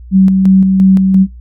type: tone with tremolo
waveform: sine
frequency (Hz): 190.5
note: G3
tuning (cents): -49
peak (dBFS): -3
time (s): 0.11-1.27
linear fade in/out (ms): 50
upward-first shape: square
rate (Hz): 2.9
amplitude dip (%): 35
effects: noise-tail reverb RT60 0.2 s tail -24 dB re dry + added 60 Hz sine -29 dBFS peak until 1.4 s